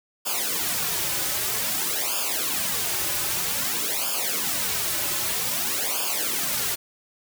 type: noise with flanger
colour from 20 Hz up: white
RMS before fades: -26 dBFS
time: 0.25-6.76 s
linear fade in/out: 20 ms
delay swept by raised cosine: 0.5 to 4.4 ms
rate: 0.52 Hz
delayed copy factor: -1
effects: none